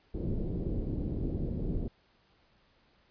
pink low-pass noise, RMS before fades -33 dBFS, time 0.14-1.88 s, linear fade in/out 5 ms, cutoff 410 Hz, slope 24 dB/octave, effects pink hiss -67 dBFS RMS until 3.1 s + resampled to 11025 Hz

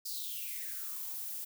violet noise with high-pass filter sweep, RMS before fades -40 dBFS, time 0.05-1.45 s, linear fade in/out 10 ms, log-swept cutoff 4900 to 480 Hz, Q 6.9, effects none

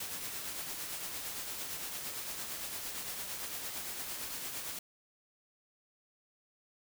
white noise with tremolo, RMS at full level -39 dBFS, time 0-4.79 s, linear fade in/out 5 ms, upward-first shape triangle, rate 8.8 Hz, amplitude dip 40%, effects none

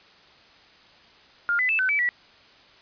sine tone with pitch steps, 1409 / 2007 / 2632 / 1517 / 2301 / 1944 Hz, F6 / B6 / E7 / F#6 / D7 / B6, +15 / +27 / -3 / +43 / -36 / -28 cents, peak -20 dBFS, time 1.49-2.09 s, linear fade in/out 0 ms, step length 100 ms, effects white hiss -53 dBFS RMS until 2.81 s + resampled to 11025 Hz

